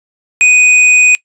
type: tone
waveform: square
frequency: 2489 Hz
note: D#7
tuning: in tune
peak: -5 dBFS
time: 0.41-1.15 s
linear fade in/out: 0 ms
effects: noise-tail reverb RT60 0.1 s tail -21 dB re dry + resampled to 24000 Hz